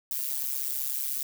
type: noise with amplitude modulation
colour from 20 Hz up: violet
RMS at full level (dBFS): -27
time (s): 0.11-1.23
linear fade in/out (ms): 2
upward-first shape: sine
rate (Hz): 136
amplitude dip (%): 95
effects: none